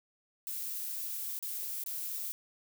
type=noise with dropouts; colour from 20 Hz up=violet; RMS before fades=-38 dBFS; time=0.47-2.32 s; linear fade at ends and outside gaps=0 ms; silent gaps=1.39-1.426 / 1.838-1.862 s; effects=none